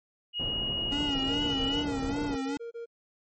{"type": "tone with pitch glide", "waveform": "sine", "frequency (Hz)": [2881, 2935], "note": ["F#7", "F#7"], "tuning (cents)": [-47, -15], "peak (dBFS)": -29, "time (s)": [0.33, 1.85], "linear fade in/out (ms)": 50, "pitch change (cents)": 32, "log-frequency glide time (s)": [1.36, 1.43]}
{"type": "low-pass noise", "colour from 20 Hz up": "pink", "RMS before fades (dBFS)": -37, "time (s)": [0.39, 2.36], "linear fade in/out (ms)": 10, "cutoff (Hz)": 680, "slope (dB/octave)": 12}
{"type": "tone with vibrato", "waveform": "square", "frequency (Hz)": 280, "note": "C#4", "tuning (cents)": 18, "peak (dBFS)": -31, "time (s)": [0.92, 2.57], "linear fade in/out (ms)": 0, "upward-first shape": "sine", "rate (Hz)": 2.5, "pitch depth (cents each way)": 82}
{"type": "tone bursts", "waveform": "triangle", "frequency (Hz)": 466.2, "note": "A#4", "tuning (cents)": 0, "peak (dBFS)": -34, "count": 11, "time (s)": [1.28, 2.86], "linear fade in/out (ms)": 20, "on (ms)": 120, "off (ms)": 26}
{"effects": ["MP3 32 kbps"]}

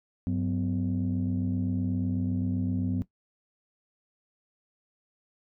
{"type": "tone cluster", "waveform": "sine", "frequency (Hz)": [97.6, 184.6, 252.5], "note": ["G2", "F#3", "B3"], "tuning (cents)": [-7, -4, 39], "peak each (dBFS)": -29, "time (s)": [0.27, 3.02], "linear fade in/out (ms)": 0, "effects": ["noise-tail reverb RT60 0.1 s tail -17 dB re dry", "tanh soft clip ceiling -20 dBFS"]}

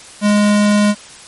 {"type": "tone", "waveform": "square", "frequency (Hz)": 207.3, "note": "G#3", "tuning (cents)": -3, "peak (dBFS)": -10, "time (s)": [0.21, 0.95], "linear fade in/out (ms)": 50, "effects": ["white hiss -37 dBFS RMS until 1.27 s", "MP3 48 kbps"]}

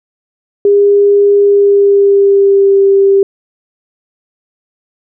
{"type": "tone with pitch glide", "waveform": "sine", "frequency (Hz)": [404.8, 393.5], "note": ["G#4", "G4"], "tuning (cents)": [-44, 7], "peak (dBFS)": -4, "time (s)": [0.65, 3.23], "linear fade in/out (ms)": 2, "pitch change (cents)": -49, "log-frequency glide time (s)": [1.38, 2.8], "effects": []}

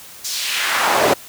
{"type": "noise with high-pass filter sweep", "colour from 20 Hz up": "brown", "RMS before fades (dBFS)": -18, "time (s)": [0.24, 1.14], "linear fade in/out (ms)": 10, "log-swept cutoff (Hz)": [6100, 430], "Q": 1.5, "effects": ["white hiss -39 dBFS RMS until 1.28 s"]}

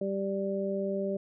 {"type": "harmonic tone", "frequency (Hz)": 196, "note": "G3", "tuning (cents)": 0, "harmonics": [1, 2, 3], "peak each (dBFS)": [-33, -33, -33], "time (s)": [0.01, 1.17], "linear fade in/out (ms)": 5, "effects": []}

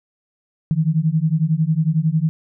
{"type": "beating tone pair", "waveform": "sine", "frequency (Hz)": [153.3, 164.3], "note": ["D#3", "E3"], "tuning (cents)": [-25, -5], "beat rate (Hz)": 11, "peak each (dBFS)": -18, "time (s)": [0.71, 2.29], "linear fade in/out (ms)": 0, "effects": []}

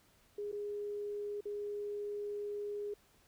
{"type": "tone with dropouts", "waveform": "sine", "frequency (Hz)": 412.1, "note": "G#4", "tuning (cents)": -13, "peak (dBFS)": -37, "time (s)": [0.38, 2.94], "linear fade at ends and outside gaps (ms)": 5, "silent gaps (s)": [[0.517, 0.526], [1.408, 1.454]], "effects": ["pink hiss -68 dBFS RMS until 3.27 s"]}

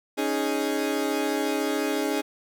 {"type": "chord", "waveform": "30% pulse", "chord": "C# suspended second", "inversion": "none", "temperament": "equal", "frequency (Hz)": [277.2, 311.1, 415.3], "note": ["C#4", "D#4", "G#4"], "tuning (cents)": [0, 0, 0], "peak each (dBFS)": -26, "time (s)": [0.17, 2.22], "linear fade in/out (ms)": 20, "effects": []}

